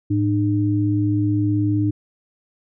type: tone pair together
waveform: sine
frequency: 107.18 / 302.6 Hz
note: A2 / D#4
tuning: -45 / -48 cents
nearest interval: octave + tritone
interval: 1797 cents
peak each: -19 dBFS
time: 0.1-1.91 s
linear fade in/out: 10 ms
effects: none